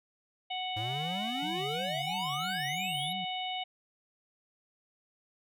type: harmonic tone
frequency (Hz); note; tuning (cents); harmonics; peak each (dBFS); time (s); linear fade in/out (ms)
740; F#5; 0; 1 / 3 / 4 / 5; -36 / -42 / -38 / -42; 0.5-3.64; 10
type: exponential sweep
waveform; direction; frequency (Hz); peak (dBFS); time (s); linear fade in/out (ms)
square; up; 104 to 3883; -37; 0.76-3.13; 10
type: tone with vibrato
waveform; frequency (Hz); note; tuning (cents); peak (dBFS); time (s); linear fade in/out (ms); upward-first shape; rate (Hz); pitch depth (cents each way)
sine; 164.81; E3; 0; -40; 1.42-3.25; 10; sine; 3; 280
effects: none